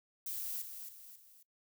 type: noise with echo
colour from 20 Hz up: violet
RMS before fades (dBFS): -40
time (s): 0.26-0.62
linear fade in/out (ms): 5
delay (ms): 270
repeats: 3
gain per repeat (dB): -7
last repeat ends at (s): 1.43
effects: noise-tail reverb RT60 0.1 s tail -21 dB re dry